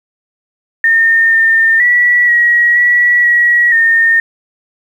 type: tone with pitch steps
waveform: sine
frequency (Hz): 1822 / 1810 / 1945 / 1907 / 1938 / 1917 / 1828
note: A#6 / A6 / B6 / A#6 / B6 / A#6 / A#6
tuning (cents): -40 / +48 / -27 / +39 / -33 / +48 / -34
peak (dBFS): -6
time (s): 0.84-4.2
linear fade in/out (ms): 2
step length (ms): 480
effects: 7-bit